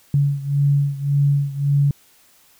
sine beating tone pair, 141.3 / 143.1 Hz, C#3 / D3, +34 / -45 cents, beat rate 1.8 Hz, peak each -17 / -20 dBFS, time 0.14-1.91 s, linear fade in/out 2 ms, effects white hiss -54 dBFS RMS until 2.59 s

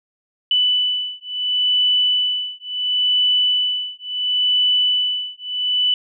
sine beating tone pair, 2984 / 2984.72 Hz, F#7 / F#7, +14 / +14 cents, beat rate 0.72 Hz, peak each -19 dBFS, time 0.51-5.94 s, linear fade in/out 2 ms, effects none

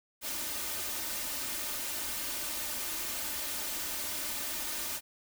white noise with comb filter, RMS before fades -36 dBFS, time 0.21-5.01 s, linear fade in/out 50 ms, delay 3.3 ms, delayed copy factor +0.6, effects none

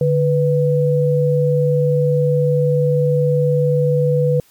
sine tone pair together, 146.83 / 493.9 Hz, D3 / B4, 0 / 0 cents, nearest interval octave + major sixth, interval 2100 cents, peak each -15 dBFS, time 0.01-4.4 s, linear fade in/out 2 ms, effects white hiss -53 dBFS RMS until 4.5 s + MP3 96 kbps

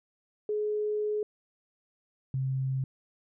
sine tone pair in turn, 422 / 132.54 Hz, G#4 / C3, +28 / +23 cents, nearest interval octave + minor sixth, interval 2005 cents, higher first, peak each -27 dBFS, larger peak neither, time 0.49-1.23 / 2.34-2.84 s, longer first, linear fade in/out 2 ms, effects none

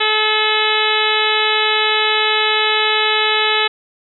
harmonic tone, 430.7 Hz, A4, 37 cents flat, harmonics 1 / 2 / 3 / 4 / 5 / 6 / 7 / 8 / 9, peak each -22 / -22 / -22 / -22 / -22 / -22 / -22 / -22 / -22 dBFS, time 0-3.68 s, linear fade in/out 10 ms, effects none

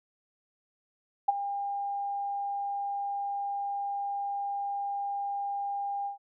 sine tone with ADSR envelope, 803 Hz, G5, 41 cents sharp, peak -17 dBFS, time 1.28-6.18 s, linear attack 9 ms, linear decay 21 ms, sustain -13 dB, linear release 120 ms, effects none

